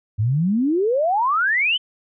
sine exponential sweep, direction up, 99.4 to 3136 Hz, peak -16 dBFS, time 0.18-1.78 s, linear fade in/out 20 ms, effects none

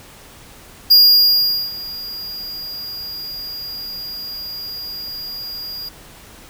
square tone with ADSR envelope, 4836 Hz, D8, 50 cents sharp, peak -6 dBFS, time 0.9-5.89 s, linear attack 15 ms, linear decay 790 ms, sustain -21 dB, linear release 6 ms, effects pink hiss -42 dBFS RMS until 6.49 s

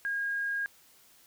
sine tone, 1628 Hz, G#6, 35 cents flat, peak -29 dBFS, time 0.05-0.66 s, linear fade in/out 0 ms, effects white hiss -60 dBFS RMS until 1.26 s

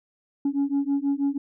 sine beating tone pair, 277.2 / 283.4 Hz, C#4 / C#4, 0 / +38 cents, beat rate 6.2 Hz, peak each -23 dBFS, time 0.45-1.38 s, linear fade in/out 5 ms, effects tanh soft clip ceiling -18 dBFS

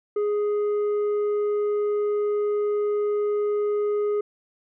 triangle tone with tanh clipping, 415.3 Hz, G#4, in tune, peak -22 dBFS, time 0.16-4.21 s, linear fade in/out 5 ms, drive 9 dB, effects none

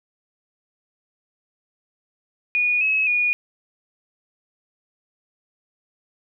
sine tone with pitch steps, 2455 / 2570 / 2449 Hz, D#7 / E7 / D#7, -24 / -45 / -28 cents, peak -17 dBFS, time 2.55-3.33 s, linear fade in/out 0 ms, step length 260 ms, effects none

